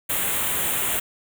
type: band-stop noise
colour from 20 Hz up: white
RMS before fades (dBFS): -24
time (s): 0.09-1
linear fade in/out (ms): 10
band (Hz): 3600 to 7200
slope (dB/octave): 48
effects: none